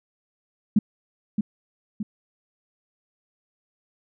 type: tone with echo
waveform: sine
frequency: 210 Hz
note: G#3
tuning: 19 cents sharp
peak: -13 dBFS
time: 0.76-0.79 s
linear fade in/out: 5 ms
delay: 620 ms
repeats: 2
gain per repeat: -6 dB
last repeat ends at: 2.03 s
effects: none